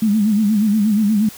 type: tone with vibrato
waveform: sine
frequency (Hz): 211.2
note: G#3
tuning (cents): +29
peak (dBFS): -12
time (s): 0.02-1.29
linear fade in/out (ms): 5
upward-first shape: sine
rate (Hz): 8.4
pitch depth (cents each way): 92
effects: white hiss -38 dBFS RMS until 1.37 s